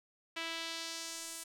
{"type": "tone with band-pass filter sweep", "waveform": "sawtooth", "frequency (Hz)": 329.6, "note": "E4", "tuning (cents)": 0, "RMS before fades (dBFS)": -42, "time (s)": [0.36, 1.44], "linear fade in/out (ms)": 10, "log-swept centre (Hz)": [2700, 9400], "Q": 1.4, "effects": ["11-bit"]}